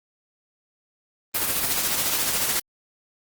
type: noise with tremolo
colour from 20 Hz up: white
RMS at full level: -22 dBFS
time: 1.34-2.6 s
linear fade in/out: 10 ms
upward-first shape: sine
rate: 14 Hz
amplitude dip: 40%
effects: Opus 24 kbps